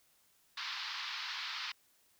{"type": "band-pass noise", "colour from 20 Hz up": "white", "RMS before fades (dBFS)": -41, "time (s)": [0.57, 1.72], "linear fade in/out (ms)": 5, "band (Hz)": [930, 4900], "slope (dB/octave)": 48, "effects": ["white hiss -70 dBFS RMS until 2.19 s"]}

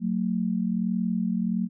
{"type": "tone pair together", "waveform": "sine", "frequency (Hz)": [184.3, 225.7], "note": ["F#3", "A3"], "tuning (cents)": [-7, 44], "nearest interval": "major third", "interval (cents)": 351, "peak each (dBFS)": -26, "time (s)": [0, 1.69], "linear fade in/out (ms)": 50, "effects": []}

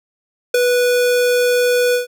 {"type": "tone with ADSR envelope", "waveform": "square", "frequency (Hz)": 491.3, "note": "B4", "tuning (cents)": -9, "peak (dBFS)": -8, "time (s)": [0.54, 2.07], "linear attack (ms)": 7, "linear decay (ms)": 4, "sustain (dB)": -5, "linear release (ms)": 130, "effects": []}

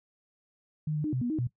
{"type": "tone with pitch steps", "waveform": "sine", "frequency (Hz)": [153.2, 150.5, 304.3, 128, 242, 312.9, 122.6], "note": ["D#3", "D3", "D#4", "C3", "B3", "D#4", "B2"], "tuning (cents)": [-27, 43, -38, -38, -35, 10, -12], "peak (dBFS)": -27, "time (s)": [0.87, 1.472], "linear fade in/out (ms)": 5, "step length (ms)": 86, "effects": ["noise-tail reverb RT60 0.1 s tail -18 dB re dry"]}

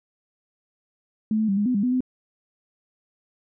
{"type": "tone with pitch steps", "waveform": "sine", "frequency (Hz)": [216.7, 218.4, 196.1, 206.3, 251.7, 201.2, 249.6, 254.9], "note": ["A3", "A3", "G3", "G#3", "B3", "G3", "B3", "C4"], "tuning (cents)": [-26, -13, 1, -11, 33, 45, 19, -45], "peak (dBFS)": -19, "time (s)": [1.31, 2.006], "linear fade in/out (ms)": 2, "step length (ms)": 87, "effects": []}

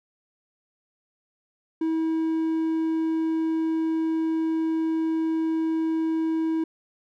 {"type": "tone", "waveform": "triangle", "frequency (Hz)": 322.2, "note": "E4", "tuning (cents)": -39, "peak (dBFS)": -20, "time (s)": [1.81, 6.64], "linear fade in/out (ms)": 5, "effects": []}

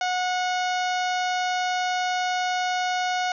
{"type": "harmonic tone", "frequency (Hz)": 730, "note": "F#5", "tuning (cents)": -24, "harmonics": [1, 2, 3, 4, 5, 6, 7, 8, 9], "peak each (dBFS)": [-24, -30, -34, -36, -38, -40, -41, -42, -43], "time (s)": [0.01, 3.32], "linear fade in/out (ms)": 2, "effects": []}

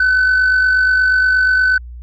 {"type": "tone with amplitude modulation", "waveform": "sine", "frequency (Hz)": 1511, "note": "F#6", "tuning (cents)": 36, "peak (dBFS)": -6, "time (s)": [0, 1.78], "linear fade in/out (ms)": 5, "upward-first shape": "sine", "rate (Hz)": 48.4, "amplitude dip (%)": 45, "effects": ["tanh soft clip ceiling -8 dBFS", "added 60 Hz sine -29 dBFS peak until 2.02 s"]}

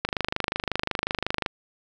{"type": "click train", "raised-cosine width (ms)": 0.3, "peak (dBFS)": -8, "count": 37, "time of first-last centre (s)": [0.05, 1.462], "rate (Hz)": 25.5, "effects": []}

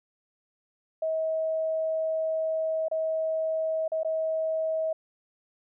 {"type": "tone with dropouts", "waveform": "sine", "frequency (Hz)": 639, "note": "D#5", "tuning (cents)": 46, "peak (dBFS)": -25, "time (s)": [1.02, 4.93], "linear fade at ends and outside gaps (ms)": 5, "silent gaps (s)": [[2.884, 2.913], [3.88, 3.918], [4.033, 4.047]], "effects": []}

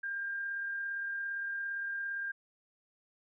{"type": "tone with amplitude modulation", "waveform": "sine", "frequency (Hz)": 1600, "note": "G6", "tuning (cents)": 35, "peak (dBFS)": -33, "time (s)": [0.03, 2.32], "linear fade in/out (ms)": 10, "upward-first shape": "sine", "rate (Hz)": 37.5, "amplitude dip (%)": 25, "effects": []}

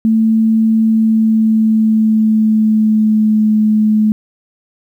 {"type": "tone with pitch glide", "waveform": "sine", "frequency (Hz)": [222, 214.7], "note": ["A3", "A3"], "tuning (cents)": [16, -42], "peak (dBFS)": -8, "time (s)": [0.05, 4.12], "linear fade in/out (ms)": 0, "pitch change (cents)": -58, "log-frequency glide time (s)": [0.84, 3.57], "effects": ["8-bit"]}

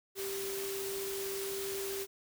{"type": "tone in noise", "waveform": "sine", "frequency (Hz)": 392, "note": "G4", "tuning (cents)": 0, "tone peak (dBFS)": -37, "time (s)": [0.15, 2.07], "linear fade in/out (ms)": 50, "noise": "white", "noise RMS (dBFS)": -41, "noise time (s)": [0.15, 2.07], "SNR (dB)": 1, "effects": []}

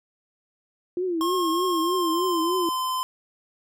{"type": "tone with vibrato", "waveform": "sine", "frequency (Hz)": 346.7, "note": "F4", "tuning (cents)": -13, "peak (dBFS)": -23, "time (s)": [0.97, 2.69], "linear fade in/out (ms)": 2, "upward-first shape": "triangle", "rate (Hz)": 3.3, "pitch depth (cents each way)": 150}
{"type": "tone with pitch glide", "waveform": "square", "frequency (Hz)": [1076, 1028], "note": ["C6", "C6"], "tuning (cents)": [48, -31], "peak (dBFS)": -25, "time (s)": [1.21, 3.03], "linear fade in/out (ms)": 0, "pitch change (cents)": -79, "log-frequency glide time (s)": [1.72, 2.55]}
{"effects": []}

